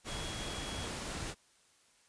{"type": "tone in noise", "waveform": "sine", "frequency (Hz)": 3327, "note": "G#7", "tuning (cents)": 2, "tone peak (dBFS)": -46, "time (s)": [0.06, 0.89], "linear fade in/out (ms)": 50, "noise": "pink", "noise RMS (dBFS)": -40, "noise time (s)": [0.04, 1.35], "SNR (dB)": -9, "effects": ["white hiss -67 dBFS RMS until 2.08 s", "resampled to 22050 Hz"]}